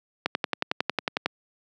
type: click train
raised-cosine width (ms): 0.3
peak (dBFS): -7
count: 12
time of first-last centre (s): 0.26-1.26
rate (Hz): 11
effects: high-pass 200 Hz 12 dB/octave